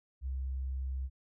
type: tone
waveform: sine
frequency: 65.8 Hz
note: C2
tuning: 10 cents sharp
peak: -33 dBFS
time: 0.21-1.1 s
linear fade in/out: 50 ms
effects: none